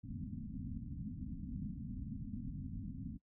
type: low-pass noise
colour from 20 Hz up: white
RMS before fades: -44 dBFS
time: 0.03-3.18 s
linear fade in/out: 20 ms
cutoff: 270 Hz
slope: 96 dB/octave
effects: noise-tail reverb RT60 0.1 s tail -22 dB re dry